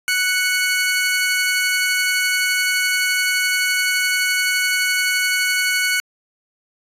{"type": "tone pair together", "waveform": "sawtooth", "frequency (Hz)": [1481.9, 2217], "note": ["F#6", "C#7"], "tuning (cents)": [2, 0], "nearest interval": "perfect fifth", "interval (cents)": 698, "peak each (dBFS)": -16, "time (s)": [0.08, 6], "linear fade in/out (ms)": 0, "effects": ["resampled to 32000 Hz"]}